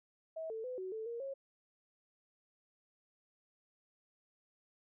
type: tone with pitch steps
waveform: sine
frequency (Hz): 644 / 444.7 / 505 / 374 / 440.6 / 468.4 / 545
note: E5 / A4 / B4 / F#4 / A4 / A#4 / C#5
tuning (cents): -41 / +18 / +39 / +19 / +2 / +8 / -29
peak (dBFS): -39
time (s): 0.36-1.34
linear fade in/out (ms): 10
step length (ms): 140
effects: none